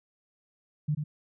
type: tone with echo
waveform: sine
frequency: 150 Hz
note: D3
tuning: 37 cents sharp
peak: -24 dBFS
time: 0.88-0.95 s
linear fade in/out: 10 ms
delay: 90 ms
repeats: 1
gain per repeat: -5 dB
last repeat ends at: 1.04 s
effects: none